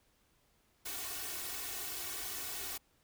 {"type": "noise with comb filter", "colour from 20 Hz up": "white", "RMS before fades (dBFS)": -41, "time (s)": [0.85, 2.78], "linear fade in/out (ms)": 10, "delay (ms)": 2.7, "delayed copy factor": 1, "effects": ["pink hiss -72 dBFS RMS until 3.03 s"]}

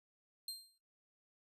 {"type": "tone with exponential decay", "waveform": "sawtooth", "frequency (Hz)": 4180, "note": "C8", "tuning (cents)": -2, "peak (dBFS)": -36, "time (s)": [0.48, 0.78], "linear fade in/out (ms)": 2, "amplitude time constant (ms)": 64, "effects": ["noise-tail reverb RT60 0.4 s tail -21 dB re dry", "resampled to 32000 Hz"]}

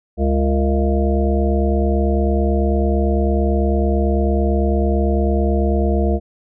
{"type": "harmonic tone with a mistuned harmonic", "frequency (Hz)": 69, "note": "C#2", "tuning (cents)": -7, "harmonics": [1, 3, 5, 7, 9, 10], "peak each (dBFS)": [-16, -21, -23, -24, -26, -26], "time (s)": [0.17, 6.2], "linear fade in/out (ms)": 50, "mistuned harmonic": 7, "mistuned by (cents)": -82, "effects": []}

